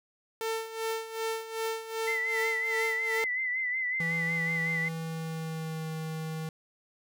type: tone with tremolo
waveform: sawtooth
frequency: 448 Hz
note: A4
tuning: 31 cents sharp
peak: -25 dBFS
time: 0.41-3.24 s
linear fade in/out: 0 ms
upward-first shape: sine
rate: 2.6 Hz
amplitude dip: 75%
type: tone with vibrato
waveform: sine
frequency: 2023 Hz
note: B6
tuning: 41 cents sharp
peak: -28 dBFS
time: 2.07-4.89 s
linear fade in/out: 10 ms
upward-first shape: sine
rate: 5.4 Hz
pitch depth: 54 cents each way
type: tone with pitch glide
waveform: square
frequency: 165.7 to 159.04 Hz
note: E3 to D#3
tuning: +9 to +38 cents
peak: -34 dBFS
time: 4-6.49 s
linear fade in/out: 2 ms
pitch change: -71 cents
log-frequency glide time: 4.3-5.89 s
effects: none